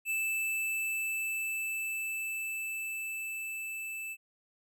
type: tone with level ramp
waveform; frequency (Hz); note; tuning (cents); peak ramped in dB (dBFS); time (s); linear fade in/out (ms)
square; 2637; E7; 0; -30 to -38; 0.05-4.17; 50
effects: none

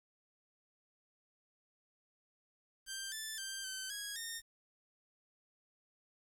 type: tone with pitch steps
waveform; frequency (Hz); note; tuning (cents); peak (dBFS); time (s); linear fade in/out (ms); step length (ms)
10% pulse; 1574 / 1756 / 1574 / 1537 / 1655 / 1834; G6 / A6 / G6 / G6 / G#6 / A#6; +7 / -4 / +7 / -35 / -6 / -29; -32; 2.86-4.42; 50; 260
effects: 10-bit

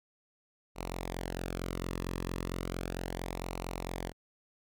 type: tone with flanger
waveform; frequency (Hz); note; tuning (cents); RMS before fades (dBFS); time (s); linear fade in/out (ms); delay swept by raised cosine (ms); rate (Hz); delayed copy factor
sawtooth; 44.4; F1; +29; -38; 0.75-4.13; 50; 0.6 to 1.36; 0.35; -0.65
effects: none

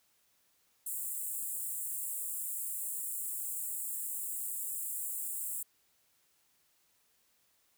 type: high-pass noise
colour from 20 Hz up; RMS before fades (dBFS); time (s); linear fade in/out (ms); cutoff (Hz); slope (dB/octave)
pink; -38; 0.86-5.63; 5; 7500; 96
effects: white hiss -72 dBFS RMS until 7.77 s

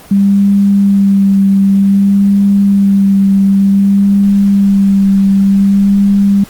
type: tone with vibrato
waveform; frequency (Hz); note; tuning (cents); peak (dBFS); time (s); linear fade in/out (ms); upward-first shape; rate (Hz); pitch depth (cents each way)
sine; 197.8; G3; +16; -5; 0.11-6.44; 5; sine; 0.54; 17
effects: pink hiss -36 dBFS RMS until 6.49 s + Opus 24 kbps

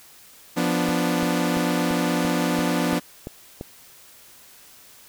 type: chord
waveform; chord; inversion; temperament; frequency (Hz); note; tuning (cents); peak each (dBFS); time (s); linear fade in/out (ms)
sawtooth; B diminished; second; equal; 174.61 / 246.9 / 293.7; F3 / B3 / D4; 0 / 0 / 0; -21; 0.56-3; 20
type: click train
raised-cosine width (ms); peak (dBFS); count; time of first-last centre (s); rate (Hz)
2; -18; 9; 0.89-3.611; 2.94
effects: white hiss -49 dBFS RMS until 5.08 s

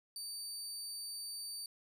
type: tone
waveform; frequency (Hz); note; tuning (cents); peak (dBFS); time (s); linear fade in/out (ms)
25% pulse; 4608; D8; -34; -37; 0.16-1.66; 2
effects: none

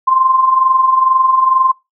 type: tone with amplitude modulation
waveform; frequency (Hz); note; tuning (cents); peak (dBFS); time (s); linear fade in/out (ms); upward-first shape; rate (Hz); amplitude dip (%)
sine; 1046.5; C6; 0; -6; 0.07-1.72; 10; sine; 22.2; 60
effects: noise-tail reverb RT60 0.2 s tail -21 dB re dry

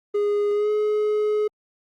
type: tone with pitch glide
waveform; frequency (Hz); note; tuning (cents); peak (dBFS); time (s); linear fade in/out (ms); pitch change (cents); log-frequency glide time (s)
triangle; 412 to 423.1; G#4 to G#4; -14 to +32; -17; 0.14-1.48; 10; +46; 0.53-0.7
effects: Opus 24 kbps

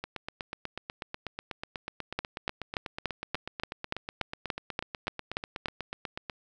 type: two click trains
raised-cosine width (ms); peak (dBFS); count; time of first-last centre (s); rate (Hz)
0.3; -13 / -19; 13 / 52; 2.19-5.658 / 0.04-6.298; 3.46 / 8.15
effects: none

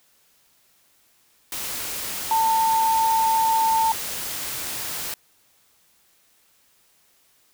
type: tone in noise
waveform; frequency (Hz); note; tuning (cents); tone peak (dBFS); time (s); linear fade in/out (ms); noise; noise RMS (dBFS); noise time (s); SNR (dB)
sine; 896; A5; +31; -17; 2.31-3.92; 2; white; -30; 1.52-5.14; +10
effects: white hiss -61 dBFS RMS until 7.53 s

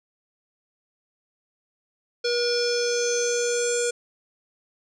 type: tone with low-pass filter sweep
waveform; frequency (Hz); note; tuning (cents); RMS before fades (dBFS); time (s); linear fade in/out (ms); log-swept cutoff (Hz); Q
square; 479.9; B4; -50; -24; 2.24-3.91; 10; 4900 to 7600; 7.5
effects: none

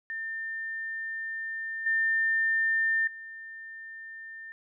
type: tone with level steps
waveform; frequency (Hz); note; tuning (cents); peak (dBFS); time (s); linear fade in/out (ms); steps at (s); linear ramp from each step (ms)
sine; 1800; A6; +39; -32 / -23 / -40; 0.1-4.52; 0; 1.86 / 3.07; 5
effects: none

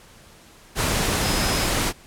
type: tone in noise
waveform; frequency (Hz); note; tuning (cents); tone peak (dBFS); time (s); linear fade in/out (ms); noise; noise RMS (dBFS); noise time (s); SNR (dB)
sine; 5090; D#8; +39; -30; 1.21-1.69; 50; pink; -22; 0.75-1.93; -11
effects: pink hiss -49 dBFS RMS until 2.06 s + low-pass 12000 Hz 12 dB/octave

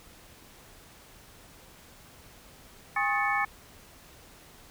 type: tone cluster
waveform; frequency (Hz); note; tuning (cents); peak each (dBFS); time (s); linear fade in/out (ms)
sine; 812 / 1084 / 1264 / 1754 / 2222; G#5 / C#6 / D#6 / A6 / C#7; -39 / -39 / +27 / -6 / +4; -30 / -32 / -33 / -30 / -31; 2.96-3.45; 5
effects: pink hiss -53 dBFS RMS until 4.7 s

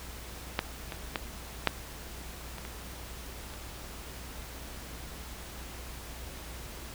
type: clicks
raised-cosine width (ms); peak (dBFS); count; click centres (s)
0.3; -10 / -21 / -13 / -6 / -25 / -26 / -30; 7; 0.591 / 0.922 / 1.158 / 1.673 / 2.583 / 2.651 / 3.538
effects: added 60 Hz sine -45 dBFS peak until 6.94 s + pink hiss -45 dBFS RMS until 6.94 s

